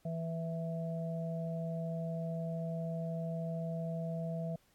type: harmonic tone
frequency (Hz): 164.81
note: E3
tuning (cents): 0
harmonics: 1 / 3 / 4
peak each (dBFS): -36 / -48 / -41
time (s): 0.05-4.56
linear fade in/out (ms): 5
effects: pink hiss -71 dBFS RMS until 4.74 s + AAC 64 kbps